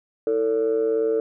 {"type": "tone with amplitude modulation", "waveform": "sine", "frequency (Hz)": 447.8, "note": "A4", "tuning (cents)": 30, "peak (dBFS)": -14, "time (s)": [0.27, 1.2], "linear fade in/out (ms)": 2, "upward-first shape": "sine", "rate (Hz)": 123, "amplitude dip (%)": 80, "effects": ["tanh soft clip ceiling -13 dBFS"]}